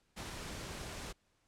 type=noise; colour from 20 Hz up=pink; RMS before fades=-44 dBFS; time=0.16-1.13 s; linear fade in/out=20 ms; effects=pink hiss -75 dBFS RMS until 1.47 s + low-pass 9000 Hz 12 dB/octave